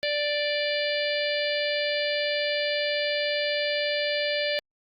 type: harmonic tone with a mistuned harmonic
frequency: 587.3 Hz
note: D5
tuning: in tune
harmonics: 1 / 3 / 4 / 5 / 6 / 7 / 8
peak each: -27 / -32 / -33 / -34 / -35 / -35 / -36 dBFS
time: 0.03-4.59 s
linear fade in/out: 0 ms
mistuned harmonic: 7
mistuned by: +22 cents
effects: Opus 48 kbps